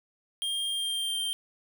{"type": "tone with pitch glide", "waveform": "square", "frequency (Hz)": [3209, 3159], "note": ["G7", "G7"], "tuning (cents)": [40, 13], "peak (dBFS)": -29, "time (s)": [0.42, 1.33], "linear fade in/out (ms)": 0, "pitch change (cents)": -27, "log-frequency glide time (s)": [0.68, 1.18], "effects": []}